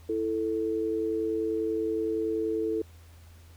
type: tone pair together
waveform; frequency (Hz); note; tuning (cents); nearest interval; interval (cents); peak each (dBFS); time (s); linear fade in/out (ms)
sine; 330 / 440.5; E4 / A4; +2 / +2; perfect fourth; 500; -30 / -28; 0.09-2.82; 5
effects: added 83 Hz sine -49 dBFS peak until 3.56 s + pink hiss -59 dBFS RMS until 3.56 s